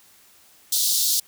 pink high-pass noise, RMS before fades -21 dBFS, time 0.72-1.2 s, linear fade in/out 5 ms, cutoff 3700 Hz, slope 48 dB/octave, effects white hiss -54 dBFS RMS until 1.27 s

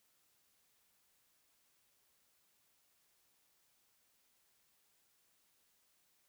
silence, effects white hiss -75 dBFS RMS until 6.28 s

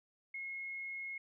sine tone, 2164 Hz, C#7, 42 cents flat, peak -40 dBFS, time 0.34-1.18 s, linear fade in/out 5 ms, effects none

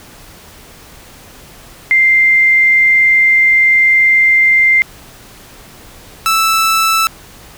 sine / sawtooth tone pair in turn, 2093 / 1318.5 Hz, C7 / E6, 0 / 0 cents, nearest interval minor sixth, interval 800 cents, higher first, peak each -6 dBFS, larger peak neither, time 1.91-4.82 / 6.26-7.07 s, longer first, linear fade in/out 0 ms, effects pink hiss -38 dBFS RMS until 7.57 s

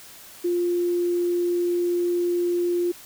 sine tone, 350 Hz, F4, 4 cents sharp, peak -20 dBFS, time 0.44-2.92 s, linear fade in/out 10 ms, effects white hiss -45 dBFS RMS until 3.05 s

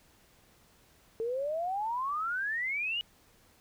sine exponential sweep, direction up, 440.8 to 2960 Hz, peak -30 dBFS, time 1.2-3.01 s, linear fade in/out 0 ms, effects pink hiss -63 dBFS RMS until 3.6 s

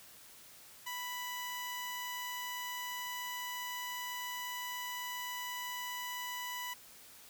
10% pulse tone with notch filter, 987.8 Hz, B5, in tune, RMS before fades -41 dBFS, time 0.86-6.74 s, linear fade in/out 10 ms, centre 4500 Hz, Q 1.3, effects white hiss -56 dBFS RMS until 7.29 s

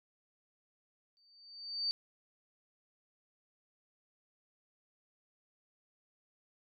sine tone with exponential growth, 4600 Hz, D8, 37 cents flat, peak -29 dBFS, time 1.17-1.91 s, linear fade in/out 0 ms, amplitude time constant 160 ms, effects none

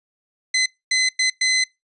20% pulse tone bursts at uneven times, 2038 Hz, C7, 46 cents flat, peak -11 dBFS, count 4, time 0.54-0.66 / 0.91-1.09 / 1.19-1.3 / 1.41-1.64 s, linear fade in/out 5 ms, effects noise-tail reverb RT60 0.2 s tail -24 dB re dry + resampled to 22050 Hz

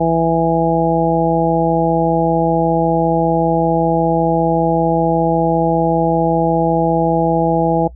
harmonic tone, 165.2 Hz, E3, 4 cents sharp, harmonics 1 / 2 / 3 / 4 / 5, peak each -18 / -18 / -18 / -18 / -18 dBFS, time 0-7.88 s, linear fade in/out 10 ms, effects noise-tail reverb RT60 0.1 s tail -20 dB re dry + added 60 Hz sine -33 dBFS peak until 7.95 s

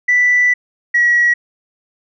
sine tone pair in turn, 1975 / 1918.8 Hz, B6 / A#6, 0 / +50 cents, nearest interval unison, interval 50 cents, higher first, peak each -8 dBFS, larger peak neither, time 0.08-0.54 / 0.94-1.34 s, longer first, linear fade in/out 10 ms, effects tanh soft clip ceiling -5 dBFS

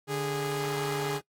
sawtooth tone pair together, 146.83 / 412.4 Hz, D3 / G#4, 0 / -12 cents, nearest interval octave + tritone, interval 1788 cents, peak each -29 / -27 dBFS, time 0.07-1.21 s, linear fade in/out 50 ms, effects noise-tail reverb RT60 0.1 s tail -21 dB re dry + AAC 48 kbps

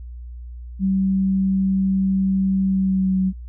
sine tone with pitch glide, 192 to 188.05 Hz, G3 to F#3, -36 to +28 cents, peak -16 dBFS, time 0.79-3.33 s, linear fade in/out 50 ms, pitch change -36 cents, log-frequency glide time 2.67-3.19 s, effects added 60 Hz sine -32 dBFS peak until 3.48 s

